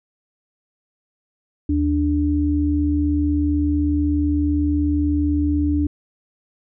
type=tone pair together; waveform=sine; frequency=77.82 / 293.8 Hz; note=D#2 / D4; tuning=+1 / +1 cents; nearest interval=octave + major seventh; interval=2300 cents; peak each=-20 / -18 dBFS; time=1.69-5.87 s; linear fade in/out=5 ms; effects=none